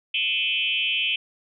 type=tone with frequency modulation; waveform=sine; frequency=2827 Hz; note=F7; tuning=20 cents sharp; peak=-21 dBFS; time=0.14-1.16 s; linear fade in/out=5 ms; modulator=181 Hz; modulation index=2.3; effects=none